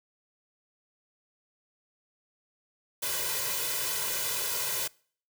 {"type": "noise with comb filter", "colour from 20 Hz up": "white", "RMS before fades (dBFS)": -31, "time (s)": [3.02, 4.88], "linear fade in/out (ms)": 10, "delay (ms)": 2, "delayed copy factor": 0.9, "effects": ["noise-tail reverb RT60 0.5 s tail -25 dB re dry", "high-pass 100 Hz 12 dB/octave"]}